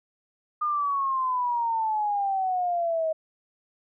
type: exponential sweep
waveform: sine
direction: down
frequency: 1221 to 630 Hz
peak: -23 dBFS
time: 0.61-3.13 s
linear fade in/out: 10 ms
effects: none